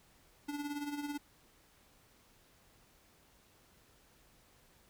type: tone with tremolo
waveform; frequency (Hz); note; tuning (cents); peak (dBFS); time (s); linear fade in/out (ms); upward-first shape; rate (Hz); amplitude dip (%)
square; 290.3; D4; -20; -36; 0.48-1.18; 10; sine; 18; 60
effects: pink hiss -66 dBFS RMS until 4.89 s